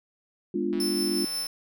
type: chord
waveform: sine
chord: G# diminished seventh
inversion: none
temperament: equal with one note detuned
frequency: 205.6 / 246.9 / 293.7 / 349.2 Hz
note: G#3 / B3 / D4 / F4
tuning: -17 / 0 / 0 / 0 cents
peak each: -31 / -33 / -31 / -28 dBFS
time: 0.54-1.25 s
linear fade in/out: 5 ms
type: click train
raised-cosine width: 0.3 ms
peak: -29 dBFS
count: 120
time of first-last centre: 0.73-1.465 s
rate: 162 Hz
type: tone with tremolo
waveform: sawtooth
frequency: 5290 Hz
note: E8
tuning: 5 cents sharp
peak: -25 dBFS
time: 0.8-1.47 s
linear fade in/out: 2 ms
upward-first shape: sine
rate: 5.6 Hz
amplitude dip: 30%
effects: none